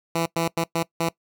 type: tone bursts at uneven times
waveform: 10% pulse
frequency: 166.4 Hz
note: E3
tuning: 17 cents sharp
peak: -13 dBFS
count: 5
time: 0.15-0.26 / 0.36-0.48 / 0.57-0.64 / 0.75-0.83 / 1-1.09 s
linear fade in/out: 5 ms
effects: noise-tail reverb RT60 0.1 s tail -21 dB re dry